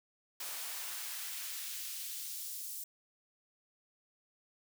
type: noise with high-pass filter sweep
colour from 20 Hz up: white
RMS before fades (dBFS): -42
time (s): 0.4-2.84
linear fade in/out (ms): 5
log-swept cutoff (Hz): 510 to 6900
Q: 0.71
effects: none